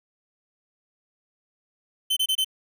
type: tone bursts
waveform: 45% pulse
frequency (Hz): 3069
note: G7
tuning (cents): -37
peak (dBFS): -20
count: 4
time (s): 2.1-2.446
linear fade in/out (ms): 10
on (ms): 67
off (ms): 26
effects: none